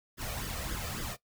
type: noise with flanger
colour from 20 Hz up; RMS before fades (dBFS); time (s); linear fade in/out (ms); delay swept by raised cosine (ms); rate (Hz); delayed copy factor
pink; -37; 0.17-1.17; 50; 0.59 to 1.69; 3.6; +0.65
effects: noise-tail reverb RT60 0.1 s tail -17 dB re dry